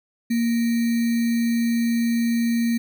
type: tone with sample-and-hold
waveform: sine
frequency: 233 Hz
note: A#3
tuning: 1 cent flat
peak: -18 dBFS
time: 0.3-2.78 s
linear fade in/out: 10 ms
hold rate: 2100 Hz
effects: none